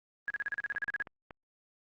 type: tone bursts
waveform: sine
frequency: 1661.2 Hz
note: G#6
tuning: in tune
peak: -30 dBFS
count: 13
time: 0.28-1.022 s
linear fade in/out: 0 ms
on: 22 ms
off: 38 ms
type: clicks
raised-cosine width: 0.5 ms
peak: -30 dBFS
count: 5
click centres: 0.75 / 0.881 / 1.003 / 1.072 / 1.308 s
effects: Opus 32 kbps